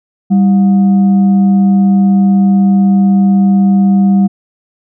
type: tone with frequency modulation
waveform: sine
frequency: 196 Hz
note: G3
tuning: in tune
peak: -5 dBFS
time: 0.3-4.28 s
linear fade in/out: 20 ms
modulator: 524 Hz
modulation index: 0.24
effects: none